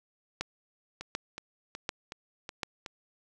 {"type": "two click trains", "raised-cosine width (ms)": 0.2, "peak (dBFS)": [-22, -14], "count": [6, 4], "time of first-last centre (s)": [[1.01, 2.862], [0.41, 2.632]], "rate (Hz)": [2.7, 1.35], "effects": []}